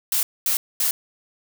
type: noise bursts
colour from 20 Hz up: blue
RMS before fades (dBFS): -21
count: 3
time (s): 0.12-0.91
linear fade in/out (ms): 2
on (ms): 110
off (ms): 230
effects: none